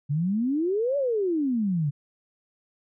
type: exponential two-way sweep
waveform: sine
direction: up then down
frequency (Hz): 137.4 to 581 to 137.4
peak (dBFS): -22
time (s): 0.09-1.91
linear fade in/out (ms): 20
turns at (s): 0.97
effects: none